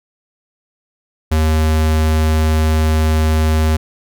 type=tone; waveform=square; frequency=78.4 Hz; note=D#2; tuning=14 cents sharp; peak=-12 dBFS; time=1.31-3.77 s; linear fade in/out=10 ms; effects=none